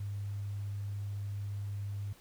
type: tone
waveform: sine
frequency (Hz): 101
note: G#2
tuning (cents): -48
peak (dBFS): -35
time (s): 0-2.13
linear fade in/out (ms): 5
effects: pink hiss -60 dBFS RMS until 2.2 s